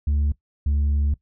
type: tone pair in turn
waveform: sine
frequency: 72.8 / 72.21 Hz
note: D2 / D2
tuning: -15 / -29 cents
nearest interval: unison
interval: 14 cents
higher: first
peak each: -15 / -15 dBFS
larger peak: neither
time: 0.07-0.32 / 0.66-1.14 s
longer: second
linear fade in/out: 5 ms
effects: noise-tail reverb RT60 0.1 s tail -20 dB re dry + tanh soft clip ceiling -17 dBFS